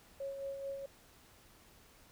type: tone with tremolo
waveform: sine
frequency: 550 Hz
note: C#5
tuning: 14 cents flat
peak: -37 dBFS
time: 0.2-0.86 s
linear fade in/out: 5 ms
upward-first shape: sine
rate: 4.6 Hz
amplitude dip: 45%
effects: pink hiss -62 dBFS RMS until 2.11 s